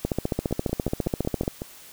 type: two click trains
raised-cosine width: 2 ms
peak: -10 / -17 dBFS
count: 22 / 7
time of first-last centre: 0.05-1.479 / 0.51-1.619 s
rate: 14.7 / 5.41 Hz
effects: white hiss -47 dBFS RMS until 1.92 s